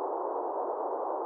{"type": "band-pass noise", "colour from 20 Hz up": "white", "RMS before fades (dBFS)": -33, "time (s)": [0, 1.25], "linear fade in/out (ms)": 0, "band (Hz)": [340, 1000], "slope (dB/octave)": 48, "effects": []}